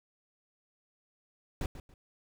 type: noise with echo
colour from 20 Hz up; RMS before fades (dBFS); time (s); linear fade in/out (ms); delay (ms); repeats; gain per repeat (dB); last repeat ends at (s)
brown; -33; 1.61-1.66; 2; 140; 2; -12; 1.94
effects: none